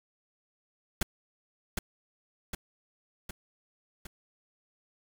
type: noise with echo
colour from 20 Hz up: pink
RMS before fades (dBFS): -27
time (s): 1.01-1.03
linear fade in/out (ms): 5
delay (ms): 760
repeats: 4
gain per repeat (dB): -4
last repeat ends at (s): 4.07
effects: none